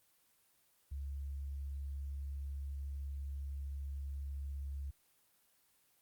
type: tone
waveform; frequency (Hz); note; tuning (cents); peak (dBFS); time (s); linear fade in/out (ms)
sine; 69.6; C#2; +8; -39; 0.91-4.91; 10
effects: white hiss -72 dBFS RMS until 6.01 s + Opus 24 kbps